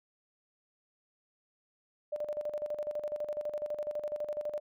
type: tone with tremolo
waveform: sine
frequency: 596 Hz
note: D5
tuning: 25 cents sharp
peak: -31 dBFS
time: 2.12-4.6 s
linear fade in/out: 10 ms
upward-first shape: square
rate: 12 Hz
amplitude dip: 70%
effects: none